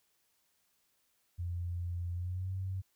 sine tone with pitch glide, 87.31 to 94.66 Hz, F2 to F#2, 0 to +40 cents, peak -34 dBFS, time 1.38-2.82 s, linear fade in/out 20 ms, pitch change +140 cents, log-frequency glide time 2.13-2.52 s, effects white hiss -75 dBFS RMS until 2.95 s

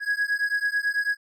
triangle beating tone pair, 1657 / 1666.1 Hz, G#6 / G#6, -4 / +5 cents, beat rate 9.1 Hz, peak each -24 dBFS, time 0-1.17 s, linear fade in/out 50 ms, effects none

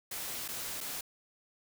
white noise with dropouts, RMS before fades -39 dBFS, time 0.11-1.01 s, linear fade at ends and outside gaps 5 ms, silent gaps 0.48-0.486 / 0.806-0.81 s, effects none

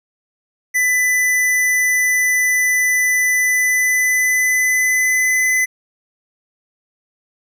square tone with pitch glide, 1997 to 2018 Hz, B6 to B6, +19 to +37 cents, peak -14 dBFS, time 0.74-5.66 s, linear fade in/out 20 ms, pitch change +18 cents, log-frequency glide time 3.27-5.49 s, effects none

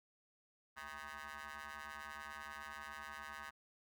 15% pulse ring-modulated tone, 146.83 Hz, D3, in tune, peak -38 dBFS, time 0.76-3.51 s, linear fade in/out 20 ms, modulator 1390 Hz, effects none

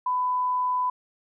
sine tone, 1000 Hz, B5, 21 cents sharp, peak -22 dBFS, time 0.06-0.9 s, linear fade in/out 5 ms, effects none

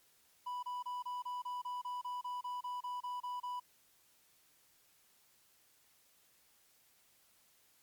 triangle tone bursts, 987.8 Hz, B5, in tune, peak -36 dBFS, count 16, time 0.46-3.6 s, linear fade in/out 10 ms, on 170 ms, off 28 ms, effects white hiss -69 dBFS RMS until 7.82 s + MP3 96 kbps

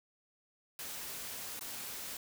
white noise with dropouts, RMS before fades -43 dBFS, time 0.79-2.17 s, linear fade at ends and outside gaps 2 ms, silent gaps 1.594-1.609 s, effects none

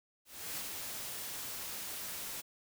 white noise with ADSR envelope, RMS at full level -39 dBFS, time 0.25-2.42 s, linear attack 320 ms, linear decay 60 ms, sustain -3 dB, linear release 21 ms, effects none

